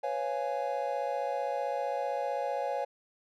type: chord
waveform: triangle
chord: C# dominant seventh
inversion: third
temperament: just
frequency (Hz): 498.9 / 554.4 / 693 / 831.5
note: B4 / C#5 / E#5 / G#5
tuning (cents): +17 / 0 / -14 / +2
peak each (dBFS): -36 / -32 / -35 / -33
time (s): 0.03-2.85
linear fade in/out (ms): 10
effects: none